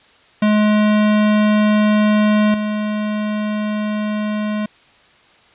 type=tone with level steps; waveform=square; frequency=211.4 Hz; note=G#3; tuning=31 cents sharp; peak=-12 / -19 dBFS; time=0.42-4.66 s; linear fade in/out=5 ms; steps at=2.54 s; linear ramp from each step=2 ms; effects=white hiss -50 dBFS RMS until 5.54 s + resampled to 8000 Hz